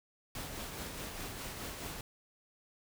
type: noise with tremolo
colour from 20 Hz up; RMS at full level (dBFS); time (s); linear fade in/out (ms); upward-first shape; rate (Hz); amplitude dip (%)
pink; -41; 0.35-2.01; 2; triangle; 4.8; 40
effects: none